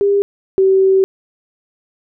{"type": "tone pair in turn", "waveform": "sine", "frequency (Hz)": [401.5, 383.2], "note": ["G4", "G4"], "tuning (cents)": [41, -39], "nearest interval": "minor second", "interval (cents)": 80, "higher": "first", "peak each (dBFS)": [-10, -8], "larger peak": "second", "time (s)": [[0.01, 0.22], [0.58, 1.04]], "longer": "second", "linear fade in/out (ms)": 0, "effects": []}